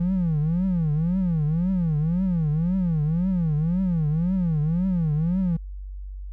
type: tone with vibrato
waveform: triangle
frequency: 168 Hz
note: E3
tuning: 33 cents sharp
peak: -17 dBFS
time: 0-5.57 s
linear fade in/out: 10 ms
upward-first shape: triangle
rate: 1.9 Hz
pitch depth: 250 cents each way
effects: tanh soft clip ceiling -15 dBFS + added 48 Hz sine -32 dBFS peak until 6.32 s